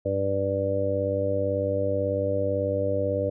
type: harmonic tone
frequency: 98.1 Hz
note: G2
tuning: 2 cents sharp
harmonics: 1 / 2 / 3 / 4 / 5 / 6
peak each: -30 / -38 / -33 / -39 / -27 / -27 dBFS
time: 0.05-3.3 s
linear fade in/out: 10 ms
effects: none